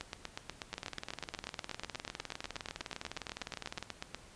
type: two click trains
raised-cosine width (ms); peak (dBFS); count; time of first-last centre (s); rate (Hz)
0.2; -21 / -22; 35 / 62; 0.01-4.146 / 0.73-3.826; 8.22 / 19.7
effects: pink hiss -57 dBFS RMS until 4.35 s + resampled to 22050 Hz